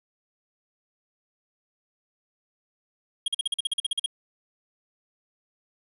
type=tone bursts; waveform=square; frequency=3260 Hz; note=G#7; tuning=33 cents flat; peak=-23 dBFS; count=13; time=3.26-4.061 s; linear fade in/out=5 ms; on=21 ms; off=44 ms; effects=resampled to 32000 Hz + 10-bit